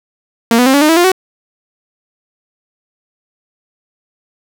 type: tone with pitch steps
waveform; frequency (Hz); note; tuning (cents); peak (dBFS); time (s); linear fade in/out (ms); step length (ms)
sawtooth; 230.9 / 247.5 / 265.2 / 284.3 / 304.7 / 326.5 / 350 / 375.1; A#3 / B3 / C4 / C#4 / D#4 / E4 / F4 / F#4; -16 / +4 / +23 / +44 / -36 / -17 / +4 / +24; -3; 0.51-1.118; 2; 76
effects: none